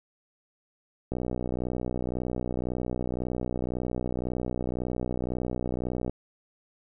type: click train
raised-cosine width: 2 ms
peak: -17 dBFS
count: 309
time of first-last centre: 1.12-6.096 s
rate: 61.9 Hz
effects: none